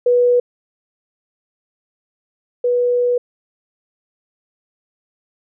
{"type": "tone pair in turn", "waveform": "sine", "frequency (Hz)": [488.8, 488.8], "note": ["B4", "B4"], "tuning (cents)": [-18, -18], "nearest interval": "unison", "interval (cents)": 0, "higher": "neither", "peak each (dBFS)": [-10, -13], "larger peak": "first", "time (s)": [[0.06, 0.4], [2.64, 3.18]], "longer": "second", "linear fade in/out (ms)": 5, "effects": []}